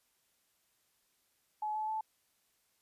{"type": "tone with pitch steps", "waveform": "sine", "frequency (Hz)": [852, 862.4, 872.9], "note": ["G#5", "A5", "A5"], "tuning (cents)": [44, -35, -14], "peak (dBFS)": -33, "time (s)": [1.62, 2.01], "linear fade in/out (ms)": 5, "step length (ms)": 130, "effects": ["white hiss -75 dBFS RMS until 2.81 s", "resampled to 32000 Hz"]}